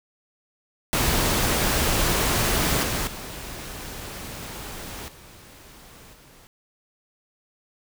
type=noise with level steps; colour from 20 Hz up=pink; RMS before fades=-22 / -26 / -36 / -47 / -51 dBFS; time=0.93-6.47 s; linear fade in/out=0 ms; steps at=2.83 / 3.07 / 5.08 / 6.13 s; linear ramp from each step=2 ms; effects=none